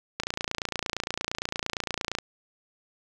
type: click train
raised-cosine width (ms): 0.2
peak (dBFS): -11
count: 58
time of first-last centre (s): 0.2-2.186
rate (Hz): 28.7
effects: none